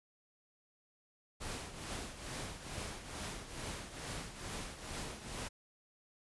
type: noise with tremolo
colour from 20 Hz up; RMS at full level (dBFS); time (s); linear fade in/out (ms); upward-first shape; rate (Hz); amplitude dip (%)
pink; -41; 1.4-5.49; 20; triangle; 2.3; 70
effects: resampled to 24000 Hz